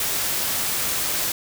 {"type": "noise", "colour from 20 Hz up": "white", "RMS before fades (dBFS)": -24, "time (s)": [0, 1.32], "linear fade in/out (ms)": 2, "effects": []}